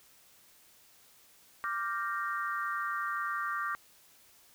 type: chord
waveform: sine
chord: G minor seventh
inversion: second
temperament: equal with one note detuned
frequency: 1174.7 / 1396.9 / 1568 / 1857.1 Hz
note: D6 / F6 / G6 / Bb6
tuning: 0 / 0 / 0 / -7 cents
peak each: -34 / -38 / -39 / -40 dBFS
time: 1.64-3.75 s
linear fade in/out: 0 ms
effects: white hiss -61 dBFS RMS until 4.54 s